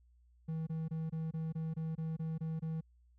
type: tone bursts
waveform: triangle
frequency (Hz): 160.4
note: E3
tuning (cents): -47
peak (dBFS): -33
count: 11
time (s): 0.48-2.81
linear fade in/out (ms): 10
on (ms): 190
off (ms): 24
effects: added 60 Hz sine -63 dBFS peak until 3.18 s